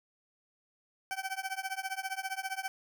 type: tone with tremolo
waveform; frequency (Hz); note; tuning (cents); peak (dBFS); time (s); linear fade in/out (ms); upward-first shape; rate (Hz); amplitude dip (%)
20% pulse; 768; G5; -36; -26; 1.11-2.68; 0; triangle; 15; 100
effects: none